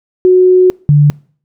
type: tone pair in turn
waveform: sine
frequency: 367.5 / 146.43 Hz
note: F#4 / D3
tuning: -12 / -5 cents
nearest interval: octave + major third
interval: 1593 cents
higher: first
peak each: -3 dBFS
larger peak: neither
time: 0.25-0.7 / 0.89-1.1 s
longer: first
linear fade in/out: 0 ms
effects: noise-tail reverb RT60 0.5 s tail -26 dB re dry